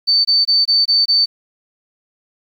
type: tone bursts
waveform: sine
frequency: 4551 Hz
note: C#8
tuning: 45 cents sharp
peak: -10 dBFS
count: 6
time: 0.07-1.26 s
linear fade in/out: 20 ms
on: 180 ms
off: 22 ms
effects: 8-bit